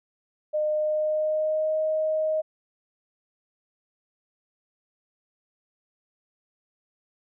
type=tone with pitch glide; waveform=sine; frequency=609 to 625.4 Hz; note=D#5 to D#5; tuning=-37 to +9 cents; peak=-22 dBFS; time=0.53-2.42 s; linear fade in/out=20 ms; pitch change=+46 cents; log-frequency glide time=0.67-1.78 s; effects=none